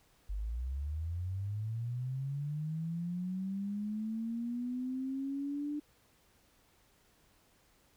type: linear sweep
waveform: sine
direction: up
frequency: 47.05 to 297.7 Hz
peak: -34 dBFS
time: 0.29-5.8 s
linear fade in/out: 10 ms
effects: pink hiss -68 dBFS RMS until 7.96 s